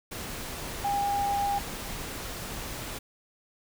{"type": "tone in noise", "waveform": "sine", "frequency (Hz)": 806, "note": "G5", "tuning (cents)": 48, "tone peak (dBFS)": -25, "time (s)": [0.84, 1.59], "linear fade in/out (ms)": 10, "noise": "pink", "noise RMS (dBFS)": -37, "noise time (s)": [0.11, 2.99], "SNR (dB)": 9, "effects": []}